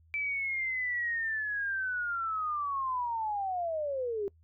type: linear sweep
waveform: sine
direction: down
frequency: 2326 to 387.3 Hz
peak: -30 dBFS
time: 0.14-4.28 s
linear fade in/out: 0 ms
effects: noise-tail reverb RT60 0.1 s tail -23 dB re dry + added 81 Hz sine -59 dBFS peak until 4.43 s